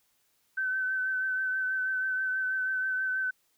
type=tone with vibrato; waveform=sine; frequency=1528 Hz; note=G6; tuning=45 cents flat; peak=-27 dBFS; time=0.57-3.31 s; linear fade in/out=10 ms; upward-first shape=triangle; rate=6.2 Hz; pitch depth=27 cents each way; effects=white hiss -71 dBFS RMS until 3.57 s